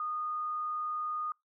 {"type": "tone", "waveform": "sine", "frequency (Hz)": 1230, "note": "D#6", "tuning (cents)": -20, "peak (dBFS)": -32, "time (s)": [0, 1.32], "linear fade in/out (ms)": 2, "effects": ["noise-tail reverb RT60 0.2 s tail -26 dB re dry"]}